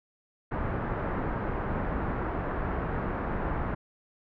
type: low-pass noise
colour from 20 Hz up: pink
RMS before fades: -31 dBFS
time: 0.51-3.75 s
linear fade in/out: 10 ms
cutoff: 1600 Hz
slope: 24 dB/octave
effects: none